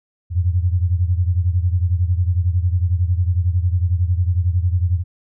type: beating tone pair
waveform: sine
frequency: 86.2 / 97.2 Hz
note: F2 / G2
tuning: -22 / -14 cents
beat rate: 11 Hz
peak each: -16 / -20 dBFS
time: 0.3-5.04 s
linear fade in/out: 50 ms
effects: none